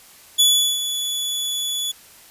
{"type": "tone with ADSR envelope", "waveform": "sawtooth", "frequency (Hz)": 3426, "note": "A7", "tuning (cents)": -47, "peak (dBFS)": -8, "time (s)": [0.38, 1.92], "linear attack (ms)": 21, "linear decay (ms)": 380, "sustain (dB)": -11, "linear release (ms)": 11, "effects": ["white hiss -47 dBFS RMS until 2.3 s", "resampled to 32000 Hz"]}